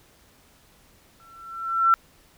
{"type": "tone with exponential growth", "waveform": "sine", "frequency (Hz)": 1347, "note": "E6", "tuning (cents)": 37, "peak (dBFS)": -12, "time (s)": [1.2, 1.94], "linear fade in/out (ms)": 0, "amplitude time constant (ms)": 160, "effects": ["pink hiss -57 dBFS RMS until 2.37 s"]}